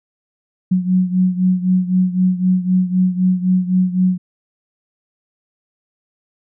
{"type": "beating tone pair", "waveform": "sine", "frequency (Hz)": [182.7, 186.6], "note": ["F#3", "F#3"], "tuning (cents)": [-22, 15], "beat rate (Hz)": 3.9, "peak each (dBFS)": [-14, -18], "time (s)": [0.71, 4.18], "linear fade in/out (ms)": 10, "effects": []}